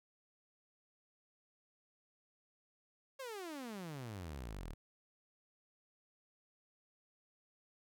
sawtooth exponential sweep, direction down, 554.4 to 35.53 Hz, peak -40 dBFS, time 3.19-4.74 s, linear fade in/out 10 ms, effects none

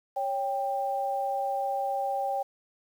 sine tone pair together, 554.4 / 789.7 Hz, C#5 / G5, 0 / +13 cents, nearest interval tritone, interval 613 cents, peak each -32 / -28 dBFS, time 0.16-2.43 s, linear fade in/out 10 ms, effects 9-bit

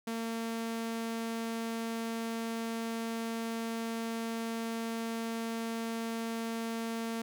sawtooth tone, 227.9 Hz, A#3, 39 cents flat, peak -30 dBFS, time 0.07-7.22 s, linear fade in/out 5 ms, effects none

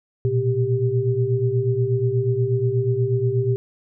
sine tone cluster, 116.6 / 124.9 / 393.7 Hz, A#2 / B2 / G4, +1 / +20 / +8 cents, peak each -22 dBFS, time 0.25-3.56 s, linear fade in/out 0 ms, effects none

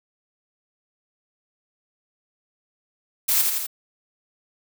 blue noise with echo, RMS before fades -20 dBFS, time 3.28-3.42 s, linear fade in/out 10 ms, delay 83 ms, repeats 3, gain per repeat -3 dB, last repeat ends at 3.669 s, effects none

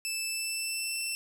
15% pulse tone with pitch glide, 2637 to 2682 Hz, E7 to E7, 0 to +29 cents, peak -24 dBFS, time 0.05-1.15 s, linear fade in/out 0 ms, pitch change +29 cents, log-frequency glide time 0.27-1.01 s, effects none

